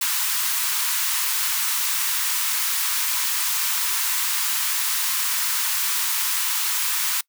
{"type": "high-pass noise", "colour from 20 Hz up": "white", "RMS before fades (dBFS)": -23, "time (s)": [0.01, 7.21], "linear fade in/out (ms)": 5, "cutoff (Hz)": 880, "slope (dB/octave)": 96, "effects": ["noise-tail reverb RT60 0.1 s tail -24 dB re dry"]}